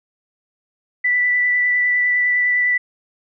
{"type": "tone with vibrato", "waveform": "sine", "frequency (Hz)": 1975.5, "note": "B6", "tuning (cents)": 0, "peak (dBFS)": -14, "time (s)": [1.04, 2.78], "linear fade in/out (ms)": 10, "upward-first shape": "sine", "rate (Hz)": 9.9, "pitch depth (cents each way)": 11, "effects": []}